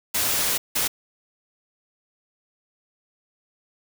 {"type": "noise bursts at uneven times", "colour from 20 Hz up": "white", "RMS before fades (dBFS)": -23, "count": 2, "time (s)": [[0.14, 0.58], [0.75, 0.88]], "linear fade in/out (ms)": 10, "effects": []}